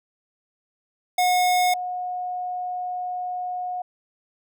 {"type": "tone pair in turn", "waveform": ["square", "sine"], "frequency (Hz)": [725, 725], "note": ["F#5", "F#5"], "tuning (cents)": [-35, -35], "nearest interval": "unison", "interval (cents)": 0, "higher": "neither", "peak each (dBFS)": [-18, -26], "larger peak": "first", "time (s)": [[1.18, 1.74], [1.74, 3.82]], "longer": "second", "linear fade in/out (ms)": 5, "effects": []}